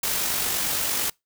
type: noise with amplitude modulation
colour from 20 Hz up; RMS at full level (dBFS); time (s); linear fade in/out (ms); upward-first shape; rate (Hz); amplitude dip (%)
white; -24; 0.03-1.1; 5; sine; 48.9; 30
effects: noise-tail reverb RT60 0.2 s tail -26 dB re dry